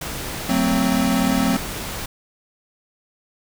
pink noise, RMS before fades -29 dBFS, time 0.01-2.06 s, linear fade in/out 5 ms
square chord, F# diminished, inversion none, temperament equal with one note detuned, 185 / 224.5 / 261.6 Hz, F#3 / A3 / C4, 0 / +35 / 0 cents, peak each -23 / -23 / -21 dBFS, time 0.49-1.57 s, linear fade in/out 5 ms
effects none

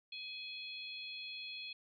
harmonic tone, 841 Hz, G#5, 22 cents sharp, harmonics 3 / 4 / 5, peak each -47 / -48 / -48 dBFS, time 0.12-1.73 s, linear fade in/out 5 ms, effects none

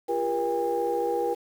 sine tone cluster, 345.2 / 403.6 / 478.2 / 808 Hz, F4 / G#4 / A#4 / G#5, -20 / -49 / +44 / -48 cents, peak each -31 / -32 / -26 / -29 dBFS, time 0.08-1.35 s, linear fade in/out 20 ms, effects tanh soft clip ceiling -15 dBFS + 8-bit

